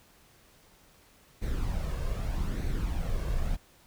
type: noise with flanger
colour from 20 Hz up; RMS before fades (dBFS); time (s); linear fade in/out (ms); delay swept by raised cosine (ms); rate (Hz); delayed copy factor
brown; -30; 1.41-3.57; 20; 0.48 to 1.88; 0.81; +0.5
effects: pink hiss -60 dBFS RMS until 3.86 s